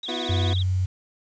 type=tone with vibrato; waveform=sine; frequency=3553 Hz; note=A7; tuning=16 cents sharp; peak=-30 dBFS; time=0.03-0.63 s; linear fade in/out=5 ms; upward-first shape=sine; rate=18 Hz; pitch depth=170 cents each way
type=chord; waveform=25% pulse; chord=B suspended fourth; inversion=none; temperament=equal with one note detuned; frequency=246.9 / 329.6 / 362.2 Hz; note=B3 / E4 / F#4; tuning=0 / 0 / -37 cents; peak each=-29 dBFS; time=0.08-0.54 s; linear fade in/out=10 ms
type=tone; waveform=sine; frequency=92.7 Hz; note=F#2; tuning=4 cents sharp; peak=-20 dBFS; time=0.29-0.86 s; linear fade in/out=10 ms
effects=resampled to 16000 Hz + 8-bit